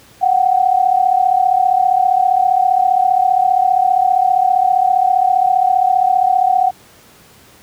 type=tone pair together; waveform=sine; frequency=729 / 764.1 Hz; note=F#5 / G5; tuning=-26 / -44 cents; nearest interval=minor second; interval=82 cents; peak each=-13 dBFS; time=0.21-6.71 s; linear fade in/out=20 ms; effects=pink hiss -45 dBFS RMS until 7.62 s + high-pass 80 Hz 12 dB/octave